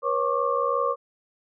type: tone cluster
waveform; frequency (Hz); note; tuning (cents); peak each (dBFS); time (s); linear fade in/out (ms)
sine; 482.7 / 548 / 1091 / 1174; B4 / C#5 / C#6 / D6; -40 / -20 / -28 / -1; -27; 0.02-0.96; 50
effects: none